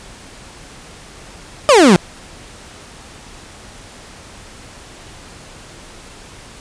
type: exponential sweep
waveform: 30% pulse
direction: down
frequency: 625 to 164.6 Hz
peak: -3 dBFS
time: 1.69-1.96 s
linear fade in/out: 0 ms
effects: pink hiss -38 dBFS RMS until 6.6 s + resampled to 22050 Hz